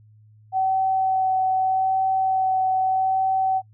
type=tone with vibrato; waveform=sine; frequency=759 Hz; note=F#5; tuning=44 cents sharp; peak=-18 dBFS; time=0.52-3.62 s; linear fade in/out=50 ms; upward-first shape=sine; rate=0.81 Hz; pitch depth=10 cents each way; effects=noise-tail reverb RT60 0.1 s tail -26 dB re dry + added 107 Hz sine -49 dBFS peak until 3.73 s